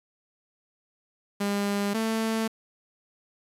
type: tone pair in turn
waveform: sawtooth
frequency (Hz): 202 / 222.9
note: G#3 / A3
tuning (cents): -48 / +23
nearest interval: major second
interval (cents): 171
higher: second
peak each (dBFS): -21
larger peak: neither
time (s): 1.4-1.94 / 1.94-2.48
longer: neither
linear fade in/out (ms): 10
effects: resampled to 32000 Hz + 8-bit